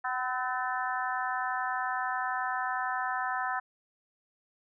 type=harmonic tone with a mistuned harmonic; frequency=252.7 Hz; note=B3; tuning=40 cents sharp; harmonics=3 / 4 / 5 / 6 / 7; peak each=-34 / -35 / -36 / -37 / -37 dBFS; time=0.04-3.6 s; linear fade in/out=10 ms; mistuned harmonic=5; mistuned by=+40 cents; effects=none